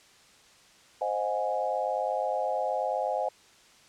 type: chord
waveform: sine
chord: Ab dominant seventh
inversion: first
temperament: equal with one note detuned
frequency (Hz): 523.3 / 622.3 / 722.3 / 830.6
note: C5 / Eb5 / Gb5 / Ab5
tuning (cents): 0 / 0 / -42 / 0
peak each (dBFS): -32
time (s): 1.01-3.29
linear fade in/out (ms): 5
effects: white hiss -57 dBFS RMS until 3.88 s + low-pass 7000 Hz 12 dB/octave